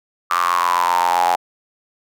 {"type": "tone with high-pass filter sweep", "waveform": "square", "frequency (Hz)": 43.83, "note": "F1", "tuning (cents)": 7, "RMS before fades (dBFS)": -17, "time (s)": [0.3, 1.36], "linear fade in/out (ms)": 10, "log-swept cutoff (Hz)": [1200, 790], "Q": 10, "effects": []}